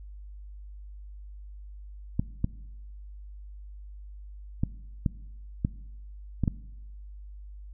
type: clicks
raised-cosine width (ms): 5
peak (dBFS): -12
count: 7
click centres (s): 2.195 / 2.444 / 4.635 / 5.062 / 5.649 / 6.437 / 6.478
effects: noise-tail reverb RT60 1.0 s tail -20 dB re dry + added 50 Hz sine -41 dBFS peak until 7.73 s